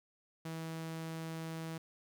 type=tone; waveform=sawtooth; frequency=162.3 Hz; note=E3; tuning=27 cents flat; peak=-36 dBFS; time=0.45-1.78 s; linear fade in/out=5 ms; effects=none